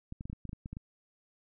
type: clicks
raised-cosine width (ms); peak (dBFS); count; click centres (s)
5; -28; 11; 0.124 / 0.209 / 0.255 / 0.299 / 0.33 / 0.453 / 0.493 / 0.531 / 0.659 / 0.73 / 0.769
effects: none